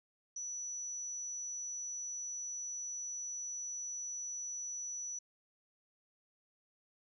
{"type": "tone", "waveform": "sine", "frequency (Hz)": 5920, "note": "F#8", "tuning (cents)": 0, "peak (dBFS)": -39, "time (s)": [0.36, 5.19], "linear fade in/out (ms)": 5, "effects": []}